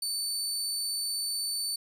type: tone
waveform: 25% pulse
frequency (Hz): 4524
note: C#8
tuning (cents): +34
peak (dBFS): -25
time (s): 0.02-1.76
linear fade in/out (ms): 5
effects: none